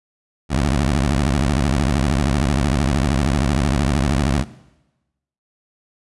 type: tone with vibrato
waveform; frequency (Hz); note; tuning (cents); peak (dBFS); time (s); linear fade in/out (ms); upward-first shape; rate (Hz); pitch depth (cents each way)
15% pulse; 69.3; C#2; 0; -10; 0.49-4.45; 50; sine; 13; 240
effects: noise-tail reverb RT60 1.0 s tail -18 dB re dry + resampled to 24000 Hz